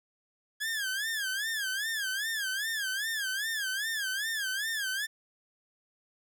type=tone with vibrato; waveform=sawtooth; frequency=1661.2 Hz; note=G#6; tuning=in tune; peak=-27 dBFS; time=0.6-5.07 s; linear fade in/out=20 ms; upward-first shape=sine; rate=2.5 Hz; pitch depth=160 cents each way; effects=none